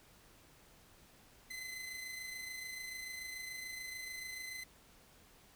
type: tone with amplitude modulation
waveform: sawtooth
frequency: 2041 Hz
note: C7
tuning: 44 cents flat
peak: -38 dBFS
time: 1.5-4.64 s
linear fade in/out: 10 ms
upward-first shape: sine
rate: 26.9 Hz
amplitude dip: 40%
effects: pink hiss -63 dBFS RMS until 5.55 s